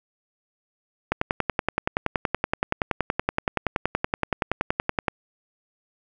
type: click train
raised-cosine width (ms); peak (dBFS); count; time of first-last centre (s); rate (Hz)
0.5; -6; 43; 1.12-5.082; 10.6
effects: none